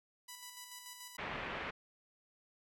5% pulse tone with tremolo, 987.8 Hz, B5, in tune, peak -35 dBFS, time 0.28-1.17 s, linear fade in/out 10 ms, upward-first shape square, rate 6.9 Hz, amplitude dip 40%
white low-pass noise, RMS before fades -42 dBFS, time 1.18-1.71 s, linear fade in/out 10 ms, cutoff 2500 Hz, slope 24 dB/octave
effects none

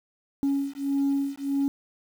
sine beating tone pair, 277.2 / 278.8 Hz, C#4 / C#4, 0 / +10 cents, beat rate 1.6 Hz, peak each -25 dBFS, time 0.43-1.68 s, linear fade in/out 0 ms, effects tanh soft clip ceiling -19 dBFS + 8-bit

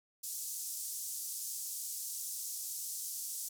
pink band-pass noise, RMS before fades -41 dBFS, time 0.23-3.49 s, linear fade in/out 10 ms, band 6100 to 15000 Hz, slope 24 dB/octave, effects none

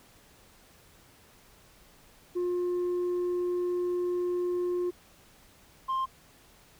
sine tone pair in turn, 355.6 / 1054.3 Hz, F4 / C6, +31 / +13 cents, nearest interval octave + perfect fifth, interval 1882 cents, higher second, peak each -24 dBFS, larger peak neither, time 2.35-4.91 / 5.88-6.06 s, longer first, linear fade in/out 20 ms, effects tanh soft clip ceiling -26 dBFS + pink hiss -58 dBFS RMS until 6.79 s

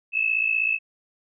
sine tone pair together, 2580 / 2636 Hz, E7 / E7, -38 / -1 cents, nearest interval unison, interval 37 cents, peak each -23 dBFS, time 0.12-0.79 s, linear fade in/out 50 ms, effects none

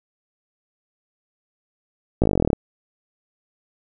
slowing click train, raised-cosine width 2 ms, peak -4 dBFS, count 15, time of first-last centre 2.22-2.531 s, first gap 17 ms, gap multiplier 1.04, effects none

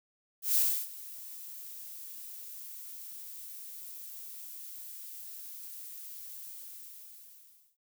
violet noise with ADSR envelope, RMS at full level -25 dBFS, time 0.42-7.77 s, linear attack 140 ms, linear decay 310 ms, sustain -20 dB, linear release 1300 ms, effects none

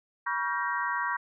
sine tone cluster, 966 / 1126 / 1387 / 1568 / 1880 Hz, B5 / C#6 / F6 / G6 / A#6, -39 / +27 / -12 / 0 / +14 cents, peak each -32 / -33 / -38 / -33 / -35 dBFS, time 0.26-1.17 s, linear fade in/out 10 ms, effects none

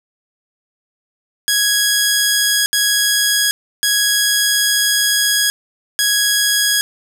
10% pulse tone bursts at uneven times, 1661.2 Hz, G#6, in tune, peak -4 dBFS, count 4, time 1.48-2.66 / 2.73-3.51 / 3.83-5.5 / 5.99-6.81 s, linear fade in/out 0 ms, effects none

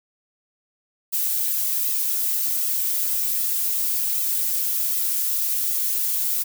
violet noise with flanger, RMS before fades -23 dBFS, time 1.12-6.44 s, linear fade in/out 20 ms, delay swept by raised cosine 1.5 to 5.2 ms, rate 1.3 Hz, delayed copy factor +0.8, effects none

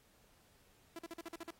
sawtooth tone bursts, 334.7 Hz, E4, 26 cents sharp, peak -40 dBFS, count 8, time 0.96-1.507 s, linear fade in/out 2 ms, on 29 ms, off 45 ms, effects pink hiss -69 dBFS RMS until 1.59 s + AAC 48 kbps

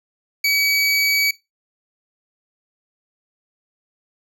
25% pulse tone, 2275 Hz, C#7, 44 cents sharp, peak -12 dBFS, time 0.44-1.31 s, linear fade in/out 5 ms, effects noise-tail reverb RT60 0.2 s tail -19 dB re dry

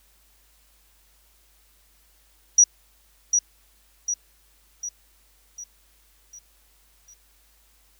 sine tone with echo, 5800 Hz, F#8, 35 cents flat, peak -10 dBFS, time 2.58-2.64 s, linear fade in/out 5 ms, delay 750 ms, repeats 6, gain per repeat -6 dB, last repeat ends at 7.14 s, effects added 50 Hz sine -61 dBFS peak until 7.99 s + white hiss -61 dBFS RMS until 7.99 s

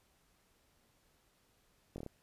slowing click train, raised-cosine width 2 ms, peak -30 dBFS, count 5, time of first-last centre 1.96-2.063 s, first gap 21 ms, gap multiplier 1.14, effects pink hiss -72 dBFS RMS until 2.22 s + resampled to 32000 Hz

